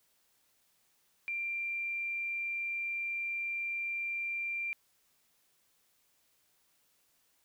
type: tone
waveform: sine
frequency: 2371 Hz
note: D7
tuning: 16 cents sharp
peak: -33 dBFS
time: 1.28-4.73 s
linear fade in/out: 0 ms
effects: white hiss -72 dBFS RMS until 7.44 s